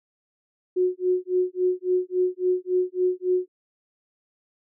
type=tone with tremolo; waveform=sine; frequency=365.1 Hz; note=F#4; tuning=23 cents flat; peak=-17 dBFS; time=0.76-3.48 s; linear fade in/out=10 ms; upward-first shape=sine; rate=3.6 Hz; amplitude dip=100%; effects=none